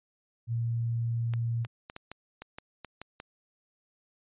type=tone; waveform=sine; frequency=116.54 Hz; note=A#2; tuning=in tune; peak=-27 dBFS; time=0.47-1.67 s; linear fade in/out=50 ms
type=clicks; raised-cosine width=0.3 ms; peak=-25 dBFS; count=10; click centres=1.337 / 1.649 / 1.899 / 1.964 / 2.116 / 2.42 / 2.585 / 2.847 / 3.016 / 3.201 s
effects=resampled to 8000 Hz